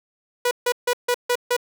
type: tone bursts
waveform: sawtooth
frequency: 488.8 Hz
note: B4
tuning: 18 cents flat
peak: -14 dBFS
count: 6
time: 0.45-1.566 s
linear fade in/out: 5 ms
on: 61 ms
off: 150 ms
effects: none